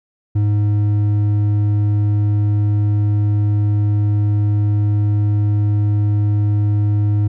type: tone with hard clipping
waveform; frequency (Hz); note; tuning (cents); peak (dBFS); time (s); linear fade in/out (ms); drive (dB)
sine; 103.83; G#2; 0; -14; 0.35-7.28; 10; 5
effects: none